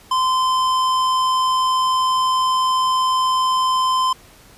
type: tone with hard clipping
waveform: sine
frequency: 1032 Hz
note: C6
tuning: 24 cents flat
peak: -17 dBFS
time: 0.11-4.13 s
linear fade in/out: 5 ms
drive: 13 dB
effects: pink hiss -47 dBFS RMS until 4.57 s + resampled to 32000 Hz

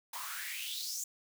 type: noise with high-pass filter sweep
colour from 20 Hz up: white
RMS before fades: -40 dBFS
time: 0.13-1.04 s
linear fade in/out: 5 ms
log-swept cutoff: 870 to 7000 Hz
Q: 5.7
effects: none

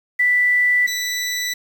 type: tone pair in turn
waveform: sine / 20% pulse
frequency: 1975.5 / 1975.5 Hz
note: B6 / B6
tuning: 0 / 0 cents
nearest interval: unison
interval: 0 cents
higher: neither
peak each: -13 / -16 dBFS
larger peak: first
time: 0.19-0.87 / 0.87-1.54 s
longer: first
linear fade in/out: 10 ms
effects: 7-bit

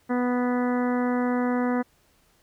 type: harmonic tone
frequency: 246.9 Hz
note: B3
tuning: in tune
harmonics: 1 / 2 / 3 / 4 / 5 / 6 / 7 / 8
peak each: -23 / -29 / -33 / -35 / -37 / -39 / -40 / -41 dBFS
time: 0.09-1.83 s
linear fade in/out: 20 ms
effects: pink hiss -63 dBFS RMS until 2.42 s

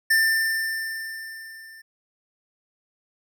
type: tone with level ramp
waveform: square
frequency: 1789 Hz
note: A6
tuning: 28 cents sharp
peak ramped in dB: -16 to -44 dBFS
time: 0.1-1.82 s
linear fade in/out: 10 ms
effects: none

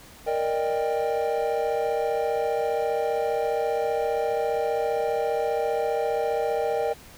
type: chord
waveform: triangle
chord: Eb major seventh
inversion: second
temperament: equal with one note detuned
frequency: 466.2 / 587.3 / 622.3 / 792.2 Hz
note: Bb4 / D5 / Eb5 / G5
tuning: 0 / 0 / 0 / +18 cents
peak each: -24 / -29 / -28 / -27 dBFS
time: 0.26-6.94 s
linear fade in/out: 20 ms
effects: pink hiss -48 dBFS RMS until 7.17 s

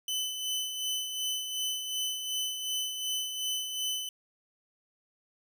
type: tone with tremolo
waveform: sawtooth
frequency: 3022 Hz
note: F#7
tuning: 36 cents sharp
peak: -26 dBFS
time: 0.08-4.09 s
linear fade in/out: 2 ms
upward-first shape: sine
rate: 2.7 Hz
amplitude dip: 50%
effects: none

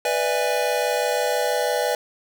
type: chord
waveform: square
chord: E dominant seventh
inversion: second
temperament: just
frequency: 494.4 / 593.3 / 659.3 / 824.1 Hz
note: B4 / D5 / E5 / G#5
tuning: +2 / +18 / 0 / -14 cents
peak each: -25 / -26 / -29 / -27 dBFS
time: 0.05-1.95 s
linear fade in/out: 2 ms
effects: none

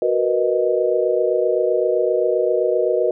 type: chord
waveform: sine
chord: B major seventh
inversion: second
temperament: equal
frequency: 370 / 466.2 / 493.9 / 622.3 Hz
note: F#4 / A#4 / B4 / D#5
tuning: 0 / 0 / 0 / 0 cents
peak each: -21 dBFS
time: 0.02-3.11 s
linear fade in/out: 2 ms
effects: none

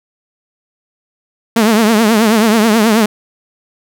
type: tone with vibrato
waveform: sawtooth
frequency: 220 Hz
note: A3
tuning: in tune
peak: -4 dBFS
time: 1.56-3.06 s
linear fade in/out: 5 ms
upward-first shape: triangle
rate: 9.3 Hz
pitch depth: 130 cents each way
effects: none

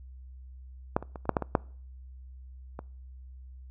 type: clicks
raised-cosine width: 1 ms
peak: -10 / -25 / -25 / -29 / -9 / -10 / -17 / -7 / -23 dBFS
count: 9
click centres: 0.965 / 1.026 / 1.158 / 1.255 / 1.293 / 1.368 / 1.423 / 1.552 / 2.791 s
effects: noise-tail reverb RT60 0.5 s tail -25 dB re dry + added 64 Hz sine -44 dBFS peak until 3.7 s

